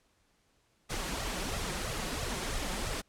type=noise with flanger; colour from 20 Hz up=pink; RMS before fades=-35 dBFS; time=0.89-3.02 s; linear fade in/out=20 ms; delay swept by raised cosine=1.5 to 5.6 ms; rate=3 Hz; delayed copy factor=+0.7; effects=pink hiss -71 dBFS RMS until 3.08 s + low-pass 10000 Hz 12 dB/octave